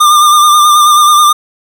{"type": "tone with vibrato", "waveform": "square", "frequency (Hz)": 1200, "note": "D6", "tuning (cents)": 37, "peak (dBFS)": -4, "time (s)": [0, 1.33], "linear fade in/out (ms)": 10, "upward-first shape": "sine", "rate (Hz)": 9.3, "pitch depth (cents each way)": 33, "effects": []}